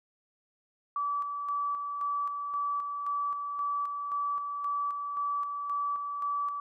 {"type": "tone with tremolo", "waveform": "sine", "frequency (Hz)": 1152, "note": "D6", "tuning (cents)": -34, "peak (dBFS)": -28, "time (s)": [0.96, 6.6], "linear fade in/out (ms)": 2, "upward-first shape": "square", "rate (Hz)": 1.9, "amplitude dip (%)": 40, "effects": []}